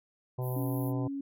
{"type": "harmonic tone", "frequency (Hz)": 126.6, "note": "B2", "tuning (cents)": 43, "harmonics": [1, 3, 4, 5, 6, 7, 8], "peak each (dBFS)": [-31, -41, -43, -45, -47, -48, -49], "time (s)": [0.38, 1.08], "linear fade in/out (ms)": 10}
{"type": "band-pass noise", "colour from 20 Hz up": "pink", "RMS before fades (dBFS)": -47, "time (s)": [0.41, 0.93], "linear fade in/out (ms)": 50, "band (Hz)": [11000, 16000], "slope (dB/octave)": 96}
{"type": "tone", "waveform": "sine", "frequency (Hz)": 277.2, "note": "C#4", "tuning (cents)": 0, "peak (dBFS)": -33, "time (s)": [0.56, 1.21], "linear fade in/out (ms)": 5}
{"effects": []}